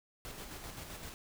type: noise with tremolo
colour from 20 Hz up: pink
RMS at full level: -45 dBFS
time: 0.25-1.14 s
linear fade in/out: 0 ms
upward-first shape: square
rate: 7.7 Hz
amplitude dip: 35%
effects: none